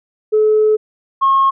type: tone pair in turn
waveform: sine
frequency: 429.8 / 1083 Hz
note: A4 / C#6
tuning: -41 / -41 cents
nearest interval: octave + major third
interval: 1600 cents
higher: second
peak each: -8 dBFS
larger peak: neither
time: 0.32-0.77 / 1.21-1.51 s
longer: first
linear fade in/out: 20 ms
effects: tanh soft clip ceiling -5 dBFS